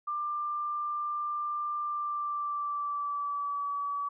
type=tone with pitch glide; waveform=sine; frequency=1189 to 1143.2 Hz; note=D6 to D6; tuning=+21 to -47 cents; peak=-30 dBFS; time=0.07-4.09 s; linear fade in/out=10 ms; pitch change=-68 cents; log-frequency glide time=1.8-3.69 s; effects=none